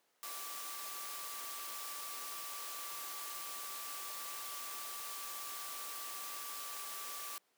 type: tone in noise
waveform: sine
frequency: 1163 Hz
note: D6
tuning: 17 cents flat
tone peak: -49 dBFS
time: 0.23-7.38 s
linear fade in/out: 0 ms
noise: white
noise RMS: -45 dBFS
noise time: 0.23-7.38 s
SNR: -7 dB
effects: pink hiss -75 dBFS RMS until 7.57 s + high-pass 400 Hz 12 dB/octave